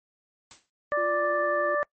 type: noise with exponential decay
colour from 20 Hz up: white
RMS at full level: -43 dBFS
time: 0.51-0.7 s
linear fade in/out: 0 ms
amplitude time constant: 41 ms
type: harmonic tone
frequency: 587.3 Hz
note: D5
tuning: in tune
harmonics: 1 / 2 / 3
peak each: -25 / -28 / -30 dBFS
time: 0.92-1.83 s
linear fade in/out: 0 ms
type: tone with vibrato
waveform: triangle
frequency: 349.2 Hz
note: F4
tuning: in tune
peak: -32 dBFS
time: 0.97-1.75 s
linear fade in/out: 5 ms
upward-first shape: square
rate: 11 Hz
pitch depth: 17 cents each way
effects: noise-tail reverb RT60 0.1 s tail -24 dB re dry + MP3 32 kbps